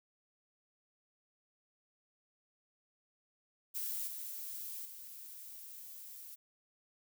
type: noise with level steps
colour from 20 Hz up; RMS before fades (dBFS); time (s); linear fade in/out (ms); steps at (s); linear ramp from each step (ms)
violet; -39 / -44 / -50; 3.74-6.36; 20; 4.07 / 4.85; 5
effects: none